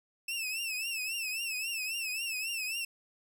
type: tone with vibrato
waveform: sawtooth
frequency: 2639 Hz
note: E7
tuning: 1 cent sharp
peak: -30 dBFS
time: 0.28-2.85 s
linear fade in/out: 5 ms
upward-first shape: triangle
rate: 3.7 Hz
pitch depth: 120 cents each way
effects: none